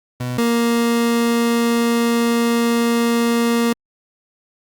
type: tone pair in turn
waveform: 30% pulse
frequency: 124.2 / 234 Hz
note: B2 / A#3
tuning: +10 / +7 cents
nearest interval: major seventh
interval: 1097 cents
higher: second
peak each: -19 / -12 dBFS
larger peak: second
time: 0.2-0.38 / 0.38-3.73 s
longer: second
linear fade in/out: 5 ms
effects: Opus 48 kbps